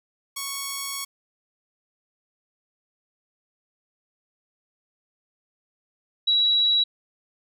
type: tone pair in turn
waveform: 5% pulse / sine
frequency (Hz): 1108.7 / 3895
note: C#6 / B7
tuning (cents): 0 / -25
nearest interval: octave + minor seventh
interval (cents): 2175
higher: second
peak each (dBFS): -17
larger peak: neither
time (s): 0.36-1.05 / 6.27-6.84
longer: first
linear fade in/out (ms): 10
effects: none